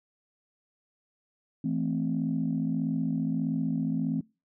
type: chord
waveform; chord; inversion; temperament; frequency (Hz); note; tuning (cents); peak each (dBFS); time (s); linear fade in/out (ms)
sine; A minor; second; equal; 164.81 / 220 / 261.6; E3 / A3 / C4; 0 / 0 / 0; -30 / -31 / -29; 1.64-4.21; 5
effects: noise-tail reverb RT60 0.3 s tail -25 dB re dry + tanh soft clip ceiling -18 dBFS